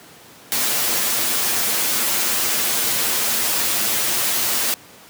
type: noise with comb filter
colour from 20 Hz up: white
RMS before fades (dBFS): -20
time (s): 0.52-4.74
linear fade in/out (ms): 0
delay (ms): 8.7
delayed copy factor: +0.7
effects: pink hiss -44 dBFS RMS until 5.09 s + high-pass 150 Hz 12 dB/octave